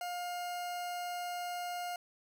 40% pulse tone, 709 Hz, F5, 26 cents sharp, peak -36 dBFS, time 0.01-1.96 s, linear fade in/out 2 ms, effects none

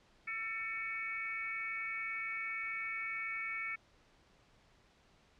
harmonic tone with a mistuned harmonic, 447.1 Hz, A4, 28 cents sharp, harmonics 3 / 4 / 5 / 6, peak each -46 / -46 / -38 / -49 dBFS, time 0.27-3.76 s, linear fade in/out 10 ms, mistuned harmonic 6, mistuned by -77 cents, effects pink hiss -67 dBFS RMS until 5.39 s + low-pass 5000 Hz 12 dB/octave

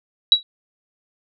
sine tone with exponential decay, 3891 Hz, B7, 27 cents flat, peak -4 dBFS, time 0.32-0.43 s, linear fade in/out 1 ms, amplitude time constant 22 ms, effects none

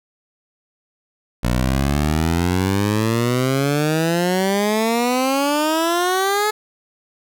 15% pulse exponential sweep, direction up, 58.9 to 430 Hz, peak -10 dBFS, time 1.43-6.51 s, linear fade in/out 10 ms, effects none

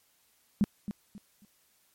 sine tone with echo, 204.6 Hz, G#3, 26 cents flat, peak -20 dBFS, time 0.61-0.64 s, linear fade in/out 0 ms, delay 270 ms, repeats 3, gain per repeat -11 dB, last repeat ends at 1.45 s, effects white hiss -68 dBFS RMS until 1.94 s + MP3 64 kbps

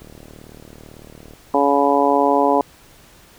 click train, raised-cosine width 2 ms, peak -27 dBFS, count 51, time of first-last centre 0.02-1.336 s, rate 38 Hz
harmonic tone, 141.4 Hz, C#3, 35 cents sharp, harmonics 2 / 3 / 4 / 5 / 6 / 7, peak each -20 / -20 / -20 / -20 / -20 / -20 dBFS, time 1.54-2.61 s, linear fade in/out 2 ms
effects pink hiss -48 dBFS RMS until 3.38 s

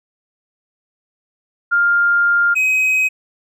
sine / triangle tone pair in turn, 1402 / 2529 Hz, F6 / D#7, +6 / +28 cents, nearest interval minor seventh, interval 1022 cents, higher second, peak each -11 dBFS, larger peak neither, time 1.71-2.55 / 2.55-3.09 s, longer first, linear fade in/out 20 ms, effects none

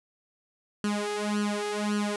sawtooth tone with flanger, 207.7 Hz, G#3, in tune, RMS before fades -29 dBFS, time 0.84-2.16 s, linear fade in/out 2 ms, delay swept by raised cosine 0.67 to 2.47 ms, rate 1.8 Hz, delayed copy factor +0.9, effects resampled to 24000 Hz

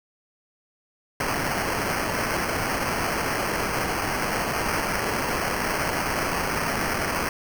violet noise with sample-and-hold, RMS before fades -26 dBFS, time 1.2-7.29 s, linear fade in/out 2 ms, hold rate 3675 Hz, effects none

